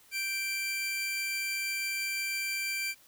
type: tone pair together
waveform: sawtooth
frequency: 1568 / 2349 Hz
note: G6 / D7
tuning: 0 / 0 cents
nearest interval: perfect fifth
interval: 700 cents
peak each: -39 / -28 dBFS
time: 0.11-2.95 s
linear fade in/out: 50 ms
effects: white hiss -60 dBFS RMS until 3.07 s